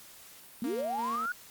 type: linear sweep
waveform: sine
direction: up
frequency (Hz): 207.5 to 1480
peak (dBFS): -30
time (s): 0.62-1.32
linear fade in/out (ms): 2
type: tone with tremolo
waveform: sawtooth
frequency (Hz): 233.1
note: A#3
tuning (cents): 0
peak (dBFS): -34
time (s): 0.64-1.26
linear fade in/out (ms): 2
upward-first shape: square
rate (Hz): 2.9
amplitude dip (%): 35
effects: white hiss -52 dBFS RMS until 1.5 s + Opus 48 kbps